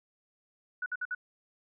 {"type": "tone bursts", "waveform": "sine", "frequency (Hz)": 1474, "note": "F#6", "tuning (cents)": -7, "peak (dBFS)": -31, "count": 4, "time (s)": [0.82, 1.149], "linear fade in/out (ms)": 5, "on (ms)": 41, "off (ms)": 55, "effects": []}